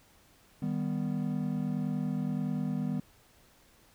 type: chord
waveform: triangle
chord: Eb augmented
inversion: none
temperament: equal with one note detuned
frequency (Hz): 155.56 / 197.25 / 246.9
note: Eb3 / G3 / B3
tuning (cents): 0 / +11 / 0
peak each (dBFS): -32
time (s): 0.62-3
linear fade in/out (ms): 5
effects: pink hiss -62 dBFS RMS until 3.94 s